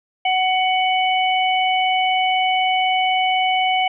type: harmonic tone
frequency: 746 Hz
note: F#5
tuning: 14 cents sharp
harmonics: 1 / 3 / 4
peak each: -17 / -22 / -23 dBFS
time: 0.25-3.88 s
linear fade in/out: 5 ms
effects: none